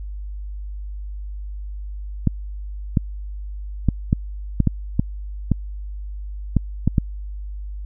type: clicks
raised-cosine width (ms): 5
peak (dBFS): -3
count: 11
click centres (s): 2.273 / 2.972 / 3.887 / 4.129 / 4.603 / 4.673 / 4.995 / 5.517 / 6.567 / 6.876 / 6.982
effects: added 50 Hz sine -28 dBFS peak until 7.85 s